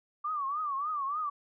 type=tone with vibrato; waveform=sine; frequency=1164 Hz; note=D6; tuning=16 cents flat; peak=-30 dBFS; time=0.24-1.3 s; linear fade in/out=10 ms; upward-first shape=triangle; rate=3.4 Hz; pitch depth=160 cents each way; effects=none